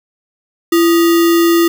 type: tone with sample-and-hold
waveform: sine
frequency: 337.6 Hz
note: E4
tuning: 41 cents sharp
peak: -7 dBFS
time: 0.72-1.68 s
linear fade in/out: 5 ms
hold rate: 1575 Hz
effects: none